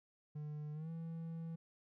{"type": "tone with pitch glide", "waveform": "triangle", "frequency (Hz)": [150, 164.52], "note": ["D3", "E3"], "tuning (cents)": [37, -3], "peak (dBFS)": -40, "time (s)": [0.35, 1.56], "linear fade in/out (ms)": 10, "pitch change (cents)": 160, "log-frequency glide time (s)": [0.73, 0.9], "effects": []}